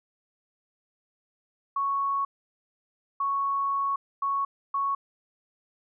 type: tone bursts at uneven times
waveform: sine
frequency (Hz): 1108.7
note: C#6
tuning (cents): 0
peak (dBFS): -24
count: 4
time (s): 1.76-2.25 / 3.2-3.96 / 4.22-4.45 / 4.74-4.95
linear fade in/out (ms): 5
effects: none